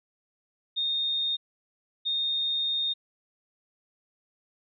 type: tone pair in turn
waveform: sine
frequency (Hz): 3678 / 3678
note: A#7 / A#7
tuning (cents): -24 / -24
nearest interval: unison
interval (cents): 0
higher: neither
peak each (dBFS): -25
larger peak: neither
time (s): 0.76-1.37 / 2.05-2.94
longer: second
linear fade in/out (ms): 20
effects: none